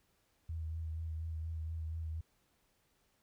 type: tone with vibrato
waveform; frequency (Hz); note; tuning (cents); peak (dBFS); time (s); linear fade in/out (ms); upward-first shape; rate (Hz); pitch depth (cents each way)
sine; 80.5; E2; -41; -37; 0.49-2.21; 5; sine; 4.2; 28
effects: pink hiss -75 dBFS RMS until 3.22 s